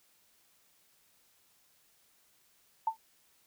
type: tone with exponential decay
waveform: sine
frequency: 892 Hz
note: A5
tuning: 23 cents sharp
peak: -23 dBFS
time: 2.87-2.97 s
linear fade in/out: 5 ms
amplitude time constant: 20 ms
effects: white hiss -68 dBFS RMS until 3.46 s